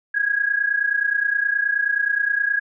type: tone pair together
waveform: sine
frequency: 1630.5 / 1660 Hz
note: G#6 / G#6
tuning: -32 / -1 cents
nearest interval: unison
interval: 31 cents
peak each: -22 / -20 dBFS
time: 0.14-2.6 s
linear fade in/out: 10 ms
effects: none